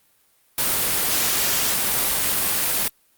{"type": "noise", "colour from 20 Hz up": "white", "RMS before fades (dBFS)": -21, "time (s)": [0.58, 2.88], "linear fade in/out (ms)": 2, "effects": ["white hiss -61 dBFS RMS until 3.17 s", "Opus 32 kbps"]}